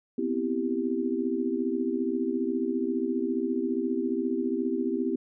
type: chord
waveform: sine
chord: C major seventh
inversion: third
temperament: equal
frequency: 246.9 / 261.6 / 329.6 / 392 Hz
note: B3 / C4 / E4 / G4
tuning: 0 / 0 / 0 / 0 cents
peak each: -31 dBFS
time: 0.18-5.16 s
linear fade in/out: 5 ms
effects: none